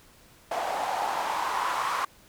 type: noise with band-pass filter sweep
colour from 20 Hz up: white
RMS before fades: -29 dBFS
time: 0.51-2.05 s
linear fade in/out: 5 ms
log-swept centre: 710 to 1100 Hz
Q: 4.4
effects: pink hiss -56 dBFS RMS until 2.28 s